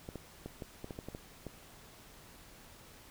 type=clicks; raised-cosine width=2 ms; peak=-28 dBFS; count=10; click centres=0.089 / 0.157 / 0.46 / 0.622 / 0.844 / 0.908 / 0.989 / 1.086 / 1.149 / 1.467 s; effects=pink hiss -56 dBFS RMS until 3.1 s